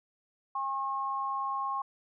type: tone pair together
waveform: sine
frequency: 811 / 1081.7 Hz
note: G#5 / C#6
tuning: -41 / -43 cents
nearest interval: perfect fourth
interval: 498 cents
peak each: -36 / -31 dBFS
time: 0.55-1.82 s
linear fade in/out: 5 ms
effects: none